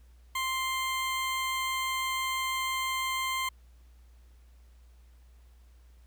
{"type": "tone", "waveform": "20% pulse", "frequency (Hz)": 1049, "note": "C6", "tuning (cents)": 4, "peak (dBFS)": -24, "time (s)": [0.35, 3.49], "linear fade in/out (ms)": 5, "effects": ["added 60 Hz sine -53 dBFS peak until 6.06 s", "pink hiss -69 dBFS RMS until 6.06 s"]}